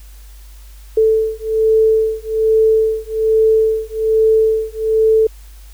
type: beating tone pair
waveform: sine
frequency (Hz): 440 / 441.2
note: A4 / A4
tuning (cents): 0 / +5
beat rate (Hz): 1.2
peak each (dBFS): -14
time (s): 0.97-5.27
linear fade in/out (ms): 5
effects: added 50 Hz sine -35 dBFS peak until 5.73 s + white hiss -48 dBFS RMS until 5.73 s